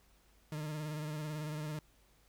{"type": "tone with vibrato", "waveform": "40% pulse", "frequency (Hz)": 152.3, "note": "D#3", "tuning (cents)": -37, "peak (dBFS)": -37, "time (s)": [0.52, 1.79], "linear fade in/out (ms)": 2, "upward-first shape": "sine", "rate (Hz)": 18, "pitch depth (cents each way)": 44, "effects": ["added 50 Hz sine -68 dBFS peak until 2.28 s", "pink hiss -69 dBFS RMS until 2.28 s"]}